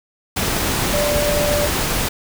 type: tone in noise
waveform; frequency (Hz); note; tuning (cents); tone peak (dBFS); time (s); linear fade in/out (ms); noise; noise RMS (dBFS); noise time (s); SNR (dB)
sine; 587.3; D5; 0; -18; 0.93-1.67; 10; pink; -20; 0.36-2.09; -1
effects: none